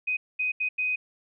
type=tone bursts at uneven times; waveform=sine; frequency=2504 Hz; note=D#7; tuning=10 cents sharp; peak=-24 dBFS; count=4; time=0.07-0.17 / 0.39-0.52 / 0.6-0.69 / 0.78-0.96 s; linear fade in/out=10 ms; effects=none